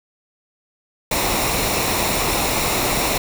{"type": "noise with comb filter", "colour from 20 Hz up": "pink", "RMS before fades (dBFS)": -20, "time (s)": [1.11, 3.18], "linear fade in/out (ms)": 5, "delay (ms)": 0.63, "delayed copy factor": -0.5, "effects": []}